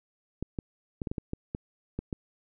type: clicks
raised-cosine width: 3 ms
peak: -19 dBFS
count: 10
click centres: 0.426 / 0.588 / 1.018 / 1.072 / 1.115 / 1.182 / 1.334 / 1.549 / 1.99 / 2.128 s
effects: none